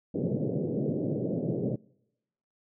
pink band-pass noise, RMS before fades -30 dBFS, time 0.14-1.76 s, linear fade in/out 5 ms, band 120 to 550 Hz, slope 48 dB/octave, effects noise-tail reverb RT60 0.9 s tail -26 dB re dry

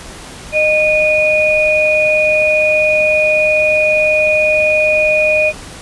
sine tone pair together, 615 / 2460 Hz, D#5 / D#7, -20 / -20 cents, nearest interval 2 octaves, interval 2400 cents, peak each -12 dBFS, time 0.52-5.53 s, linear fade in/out 50 ms, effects pink hiss -32 dBFS RMS until 5.81 s + resampled to 24000 Hz

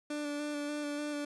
30% pulse tone with vibrato, 293.7 Hz, D4, in tune, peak -32 dBFS, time 0.1-1.25 s, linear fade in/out 5 ms, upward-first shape square, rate 3.4 Hz, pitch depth 15 cents each way, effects resampled to 24000 Hz

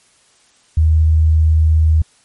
sine tone, 79 Hz, D#2, 27 cents sharp, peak -8 dBFS, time 0.77-2.02 s, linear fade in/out 5 ms, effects white hiss -53 dBFS RMS until 2.24 s + MP3 48 kbps

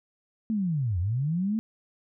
sine linear two-way sweep, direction down then up, 227.3 to 82.6 to 227.3 Hz, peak -24 dBFS, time 0.5-1.59 s, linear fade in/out 0 ms, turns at 0.99 s, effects none

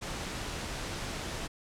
pink noise, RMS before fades -37 dBFS, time 0.01-1.48 s, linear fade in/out 20 ms, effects low-pass 8000 Hz 12 dB/octave

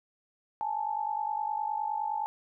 sine tone pair together, 835 / 884.7 Hz, G#5 / A5, +9 / +9 cents, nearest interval minor second, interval 100 cents, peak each -32 / -32 dBFS, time 0.61-2.26 s, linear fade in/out 0 ms, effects none

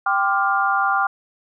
sine tone cluster, 786 / 1037 / 1183 / 1405 Hz, G5 / C6 / D6 / F6, +4 / -16 / +12 / +10 cents, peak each -21 / -27 / -21 / -21 dBFS, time 0.06-1.07 s, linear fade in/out 5 ms, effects none

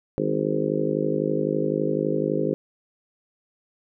harmonic tone with a mistuned harmonic, 51.91 Hz, G#1, in tune, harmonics 3 / 4 / 5 / 6 / 7 / 8 / 9 / 10, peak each -30 / -32 / -32 / -28 / -30 / -27 / -32 / -29 dBFS, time 0.18-2.54 s, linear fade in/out 0 ms, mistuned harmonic 4, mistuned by -32 cents, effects none

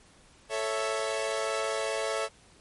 sawtooth chord, A major, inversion none, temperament equal, 440 / 554.4 / 659.3 Hz, A4 / C#5 / E5, 0 / 0 / 0 cents, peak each -29 dBFS, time 0.49-2.29 s, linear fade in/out 50 ms, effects pink hiss -58 dBFS RMS until 2.6 s + MP3 48 kbps

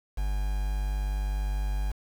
triangle tone with quantisation, 49.75 Hz, G1, 26 cents sharp, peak -24 dBFS, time 0.17-1.92 s, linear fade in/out 10 ms, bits 7, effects none

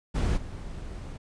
brown noise with level steps, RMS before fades -25 / -38 dBFS, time 0.14-1.18 s, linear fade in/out 20 ms, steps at 0.36 s, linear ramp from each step 20 ms, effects resampled to 22050 Hz

